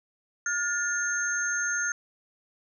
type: tone cluster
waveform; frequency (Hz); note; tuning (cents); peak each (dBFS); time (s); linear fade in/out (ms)
sine; 1428 / 1758 / 6370; F6 / A6 / G8; +38 / -2 / +27; -28 / -34 / -30; 0.46-1.92; 2
effects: none